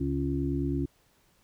harmonic tone, 69.3 Hz, C#2, in tune, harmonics 1 / 2 / 4 / 5, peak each -33 / -32 / -30 / -34 dBFS, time 0-0.86 s, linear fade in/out 10 ms, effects pink hiss -66 dBFS RMS until 1.43 s

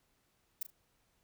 violet noise with echo, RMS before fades -36 dBFS, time 0.61-0.63 s, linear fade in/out 5 ms, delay 37 ms, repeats 2, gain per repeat -12 dB, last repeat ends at 0.704 s, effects pink hiss -75 dBFS RMS until 1.23 s

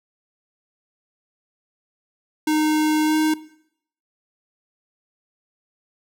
square tone with pitch glide, 307.9 to 311.1 Hz, D#4 to D#4, -18 to 0 cents, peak -18 dBFS, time 2.47-3.34 s, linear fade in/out 5 ms, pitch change +18 cents, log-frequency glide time 3.05-3.15 s, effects noise-tail reverb RT60 0.7 s tail -18 dB re dry

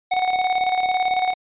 square tone with tremolo, 740 Hz, F#5, in tune, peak -17 dBFS, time 0.11-1.34 s, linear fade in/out 10 ms, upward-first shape square, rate 18 Hz, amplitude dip 50%, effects resampled to 8000 Hz

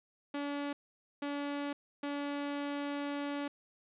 sawtooth tone bursts at uneven times, 286.4 Hz, D4, 43 cents flat, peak -31 dBFS, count 3, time 0.34-0.73 / 1.22-1.73 / 2.03-3.48 s, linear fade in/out 5 ms, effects resampled to 8000 Hz + 12-bit

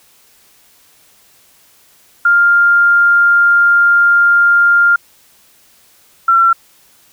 sine tone pair in turn, 1400 / 1357 Hz, F6 / E6, +4 / +50 cents, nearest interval minor second, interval 54 cents, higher first, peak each -6 dBFS, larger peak neither, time 2.25-4.96 / 6.28-6.53 s, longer first, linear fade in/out 5 ms, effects white hiss -49 dBFS RMS until 7.12 s

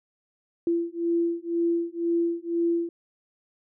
sine beating tone pair, 338 / 340 Hz, E4 / F4, +43 / -46 cents, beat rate 2 Hz, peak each -26 dBFS, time 0.67-2.89 s, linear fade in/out 2 ms, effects none

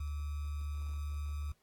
sine tone with sample-and-hold, 73.42 Hz, D2, in tune, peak -35 dBFS, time 0-1.52 s, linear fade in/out 5 ms, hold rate 1225 Hz, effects pink hiss -75 dBFS RMS until 1.62 s + AAC 64 kbps

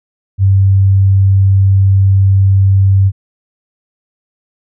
sine tone, 97.1 Hz, G2, 16 cents flat, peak -5 dBFS, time 0.38-3.12 s, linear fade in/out 50 ms, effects none

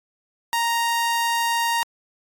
sawtooth tone, 932.3 Hz, A#5, in tune, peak -16 dBFS, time 0.53-1.83 s, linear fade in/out 0 ms, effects AAC 64 kbps

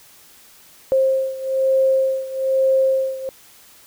sine beating tone pair, 530 / 531.1 Hz, C5 / C5, +22 / +26 cents, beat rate 1.1 Hz, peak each -17 / -20 dBFS, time 0.92-3.29 s, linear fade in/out 0 ms, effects white hiss -48 dBFS RMS until 3.86 s

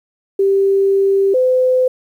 sine tone pair in turn, 392 / 510.2 Hz, G4 / C5, 0 / -44 cents, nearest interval perfect fourth, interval 456 cents, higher second, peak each -10 dBFS, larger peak neither, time 0.39-1.34 / 1.34-1.88 s, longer first, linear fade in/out 5 ms, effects 8-bit

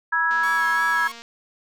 sine chord, E major, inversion second, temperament equal with one note detuned, 970.2 / 1318.5 / 1661.2 Hz, B5 / E6 / G#6, -31 / 0 / 0 cents, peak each -25 / -25 / -20 dBFS, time 0.12-1.08 s, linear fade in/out 10 ms
click train, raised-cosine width 0.2 ms, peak -24 dBFS, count 213, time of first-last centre 0.31-1.22 s, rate 233 Hz
sawtooth tone with vibrato, 1108.7 Hz, C#6, in tune, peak -28 dBFS, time 0.43-1.12 s, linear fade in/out 5 ms, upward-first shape sine, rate 2.9 Hz, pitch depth 53 cents each way
effects none

